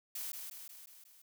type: noise with echo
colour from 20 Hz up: blue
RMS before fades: -41 dBFS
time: 0.15-0.32 s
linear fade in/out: 5 ms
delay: 180 ms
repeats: 5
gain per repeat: -4 dB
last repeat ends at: 1.22 s
effects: none